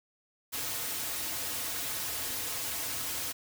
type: noise with comb filter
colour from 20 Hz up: white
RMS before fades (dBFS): -35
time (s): 0.52-3.33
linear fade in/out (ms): 20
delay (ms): 5.1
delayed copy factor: -0.7
effects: none

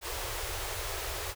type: band-stop noise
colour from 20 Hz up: pink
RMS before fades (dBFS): -36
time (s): 0.01-1.35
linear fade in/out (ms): 50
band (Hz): 110 to 360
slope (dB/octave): 48
effects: none

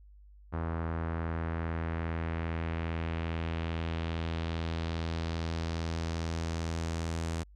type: tone with low-pass filter sweep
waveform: sawtooth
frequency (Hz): 82.41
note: E2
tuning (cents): 0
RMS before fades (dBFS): -34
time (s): 0.52-7.44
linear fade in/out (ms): 20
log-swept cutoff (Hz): 1300 to 8000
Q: 1.6
effects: added 50 Hz sine -52 dBFS peak until 7.55 s

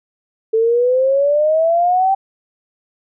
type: exponential sweep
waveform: sine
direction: up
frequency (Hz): 440 to 784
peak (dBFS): -11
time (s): 0.53-2.15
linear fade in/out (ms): 10
effects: none

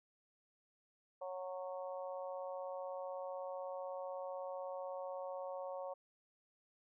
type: harmonic tone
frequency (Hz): 184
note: F#3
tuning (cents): -9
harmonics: 3 / 4 / 5 / 6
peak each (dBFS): -43 / -49 / -51 / -53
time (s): 1.21-5.94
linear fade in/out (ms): 10
effects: none

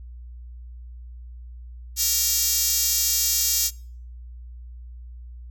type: tone with high-pass filter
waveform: 5% pulse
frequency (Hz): 466.2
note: A#4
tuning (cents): 0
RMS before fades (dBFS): -22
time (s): 1.96-3.71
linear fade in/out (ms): 50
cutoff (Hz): 7700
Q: 1.5
effects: noise-tail reverb RT60 0.5 s tail -24 dB re dry + added 60 Hz sine -37 dBFS peak until 5.5 s

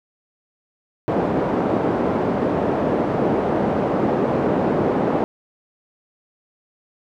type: band-pass noise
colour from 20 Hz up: pink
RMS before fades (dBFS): -20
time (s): 1.08-5.24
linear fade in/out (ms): 0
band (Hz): 230 to 650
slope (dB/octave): 12
effects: none

